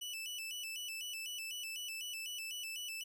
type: tone with vibrato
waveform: sawtooth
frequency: 2794 Hz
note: F7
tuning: in tune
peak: -38 dBFS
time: 0.01-3.04 s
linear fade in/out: 10 ms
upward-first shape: square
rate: 4 Hz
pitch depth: 99 cents each way
effects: none